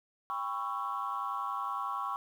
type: chord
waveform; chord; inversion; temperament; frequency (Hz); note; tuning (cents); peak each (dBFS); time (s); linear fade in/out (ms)
sine; C# half-diminished seventh; second; just; 798.3 / 997.9 / 1108.7 / 1330.5; G5 / B5 / C#6 / E6; +31 / +18 / 0 / +16; -40 / -39 / -34 / -40; 0.3-2.16; 0
effects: tanh soft clip ceiling -25 dBFS + 10-bit